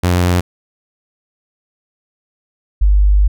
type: tone pair in turn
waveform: sawtooth / sine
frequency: 89 / 50.05 Hz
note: F2 / G1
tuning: +33 / +37 cents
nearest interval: minor seventh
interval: 996 cents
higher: first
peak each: -7 dBFS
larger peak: neither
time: 0.03-0.41 / 2.81-3.28 s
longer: second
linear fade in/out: 10 ms
effects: none